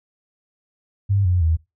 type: tone with pitch steps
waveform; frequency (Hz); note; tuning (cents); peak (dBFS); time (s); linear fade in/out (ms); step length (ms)
sine; 99.4 / 89.58 / 80.74; G2 / F2 / E2; +25 / +44 / -35; -15; 1.09-1.57; 20; 160
effects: noise-tail reverb RT60 0.2 s tail -19 dB re dry